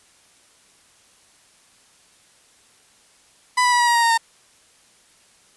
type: tone with pitch steps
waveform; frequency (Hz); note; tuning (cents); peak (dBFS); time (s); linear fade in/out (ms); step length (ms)
30% pulse; 996 / 984 / 972.1 / 960.4 / 948.8 / 937.4 / 926.1 / 914.9; B5 / B5 / B5 / B5 / A#5 / A#5 / A#5 / A#5; +14 / -7 / -28 / -49 / +30 / +9 / -12 / -33; -12; 3.57-4.178; 10; 76
effects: white hiss -55 dBFS RMS until 5.56 s + resampled to 24000 Hz